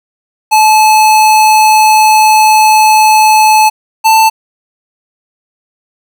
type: tone pair in turn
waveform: square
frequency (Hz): 864 / 884.2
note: A5 / A5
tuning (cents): -32 / +8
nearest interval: unison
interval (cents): 40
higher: second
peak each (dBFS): -4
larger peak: neither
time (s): 0.51-3.7 / 4.04-4.3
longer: first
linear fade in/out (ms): 20
effects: 7-bit